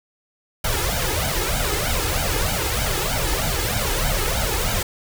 pink noise with flanger, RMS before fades -22 dBFS, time 0.64-4.83 s, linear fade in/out 5 ms, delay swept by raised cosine 1.3 to 2.4 ms, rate 3.2 Hz, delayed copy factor +0.9, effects none

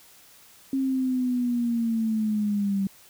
sine linear sweep, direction down, 270 to 193.5 Hz, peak -22 dBFS, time 0.73-2.87 s, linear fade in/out 2 ms, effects white hiss -53 dBFS RMS until 3.09 s

